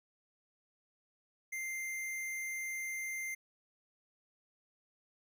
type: tone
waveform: square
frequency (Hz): 2093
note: C7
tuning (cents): 0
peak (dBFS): -38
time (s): 1.52-3.35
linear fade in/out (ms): 10
effects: none